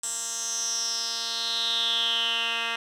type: tone with band-pass filter sweep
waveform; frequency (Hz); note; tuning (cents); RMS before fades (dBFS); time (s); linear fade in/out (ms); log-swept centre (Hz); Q
10% pulse; 230.5; A#3; -19; -28; 0.03-2.76; 5; 7800 to 2400; 6.4
effects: none